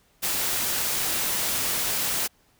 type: noise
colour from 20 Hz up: white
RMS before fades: -26 dBFS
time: 0.22-2.28 s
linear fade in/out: 20 ms
effects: pink hiss -63 dBFS RMS until 2.59 s